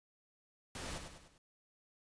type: noise with echo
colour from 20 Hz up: pink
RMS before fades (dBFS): -44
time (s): 0.75-0.98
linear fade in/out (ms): 2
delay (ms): 100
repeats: 4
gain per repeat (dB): -6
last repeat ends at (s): 1.38
effects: resampled to 22050 Hz